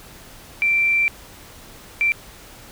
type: tone bursts at uneven times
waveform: sine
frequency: 2349 Hz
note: D7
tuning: in tune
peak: -15 dBFS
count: 2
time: 0.62-1.08 / 2.01-2.12 s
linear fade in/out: 0 ms
effects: pink hiss -43 dBFS RMS until 2.71 s